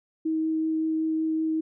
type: tone with vibrato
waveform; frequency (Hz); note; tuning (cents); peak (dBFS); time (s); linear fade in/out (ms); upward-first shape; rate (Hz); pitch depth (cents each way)
sine; 317.8; D#4; +37; -23; 0.25-1.61; 10; triangle; 5.3; 8
effects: none